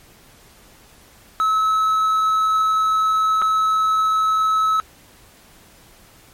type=tone with dropouts; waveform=triangle; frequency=1294 Hz; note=E6; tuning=32 cents flat; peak=-13 dBFS; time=1.4-4.8 s; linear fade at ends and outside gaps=0 ms; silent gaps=3.417-3.422 s; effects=pink hiss -49 dBFS RMS until 6.33 s + MP3 64 kbps